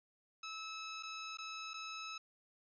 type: tone with dropouts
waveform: 15% pulse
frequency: 1300 Hz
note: E6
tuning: 24 cents flat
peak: -37 dBFS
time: 0.43-2.18 s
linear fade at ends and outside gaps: 5 ms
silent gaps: 1.027-1.032 / 1.372-1.385 / 1.735-1.74 s
effects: resampled to 16000 Hz